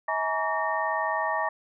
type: tone cluster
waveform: sine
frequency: 641 / 842 / 941 / 1139 / 1835 Hz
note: E5 / G#5 / A#5 / C#6 / A#6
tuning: -49 / +24 / +16 / +47 / -28 cents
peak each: -31 dBFS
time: 0.08-1.49 s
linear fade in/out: 5 ms
effects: none